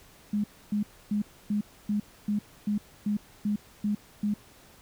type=tone bursts; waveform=sine; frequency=207.7 Hz; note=G#3; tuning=in tune; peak=-24 dBFS; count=11; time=0.33-4.34 s; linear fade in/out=5 ms; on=110 ms; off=280 ms; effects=pink hiss -55 dBFS RMS until 4.81 s